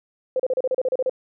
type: tone bursts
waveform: sine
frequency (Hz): 515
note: C5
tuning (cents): -28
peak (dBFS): -18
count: 11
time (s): 0.36-1.096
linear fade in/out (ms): 2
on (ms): 36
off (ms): 34
effects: none